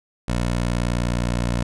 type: tone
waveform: 15% pulse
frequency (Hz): 59.6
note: A#1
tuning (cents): +39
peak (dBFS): -14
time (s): 0.28-1.63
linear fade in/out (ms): 5
effects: resampled to 24000 Hz